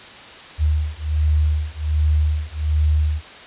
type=beating tone pair; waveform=sine; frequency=75.5 / 76.8 Hz; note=D2 / D#2; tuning=+48 / -22 cents; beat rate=1.3 Hz; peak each=-19 dBFS; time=0.58-3.22 s; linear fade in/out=50 ms; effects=white hiss -39 dBFS RMS until 3.46 s + resampled to 8000 Hz